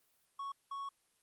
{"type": "tone bursts at uneven times", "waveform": "triangle", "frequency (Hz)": 1108.7, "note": "C#6", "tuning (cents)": 0, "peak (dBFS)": -37, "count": 2, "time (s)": [[0.39, 0.52], [0.71, 0.89]], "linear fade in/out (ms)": 5, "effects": ["white hiss -74 dBFS RMS until 1.22 s", "Opus 32 kbps"]}